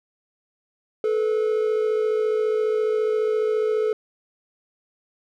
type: tone pair together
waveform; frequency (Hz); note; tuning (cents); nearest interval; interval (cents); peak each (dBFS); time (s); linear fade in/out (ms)
triangle; 432.9 / 487.5; A4 / B4; -28 / -23; major second; 205; -18 / -25; 1.04-3.93; 2
effects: none